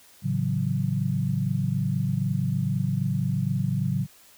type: chord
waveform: sine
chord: F# minor seventh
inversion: first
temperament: equal with one note detuned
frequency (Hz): 110 / 138.59 / 161.05 / 185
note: A2 / C#3 / E3 / F#3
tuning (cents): 0 / 0 / -40 / 0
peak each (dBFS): -29 / -26 / -32 / -28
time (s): 0.22-4.07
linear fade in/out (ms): 50
effects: white hiss -54 dBFS RMS until 4.37 s